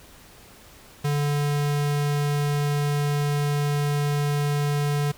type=tone; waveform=square; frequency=145.4 Hz; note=D3; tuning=17 cents flat; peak=-22 dBFS; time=1.04-5.12 s; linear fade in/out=10 ms; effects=pink hiss -49 dBFS RMS until 5.17 s